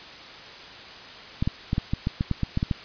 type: clicks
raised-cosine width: 5 ms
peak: -11 dBFS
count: 12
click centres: 1.425 / 1.475 / 1.731 / 1.781 / 1.935 / 2.071 / 2.209 / 2.313 / 2.433 / 2.574 / 2.629 / 2.712 s
effects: white hiss -42 dBFS RMS until 2.84 s + resampled to 11025 Hz

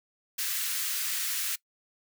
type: high-pass noise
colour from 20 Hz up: white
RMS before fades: -31 dBFS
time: 0.38-1.56 s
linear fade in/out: 10 ms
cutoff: 1400 Hz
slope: 24 dB/octave
effects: noise-tail reverb RT60 0.1 s tail -22 dB re dry

